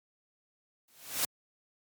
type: noise with exponential growth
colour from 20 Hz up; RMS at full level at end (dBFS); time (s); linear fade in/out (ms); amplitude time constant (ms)
white; -27; 0.88-1.25; 2; 79
effects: high-pass 100 Hz 12 dB/octave + MP3 96 kbps